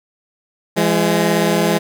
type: tone pair together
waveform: 15% pulse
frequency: 169.3 / 207.1 Hz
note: E3 / G#3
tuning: +46 / -5 cents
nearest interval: minor third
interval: 349 cents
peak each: -10 dBFS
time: 0.76-1.79 s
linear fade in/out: 20 ms
effects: none